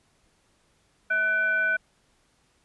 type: tone with frequency modulation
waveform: sine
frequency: 1501 Hz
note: F#6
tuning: 24 cents sharp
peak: -21 dBFS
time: 1.1-1.77 s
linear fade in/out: 10 ms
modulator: 857 Hz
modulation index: 0.43
effects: pink hiss -66 dBFS RMS until 2.64 s + resampled to 24000 Hz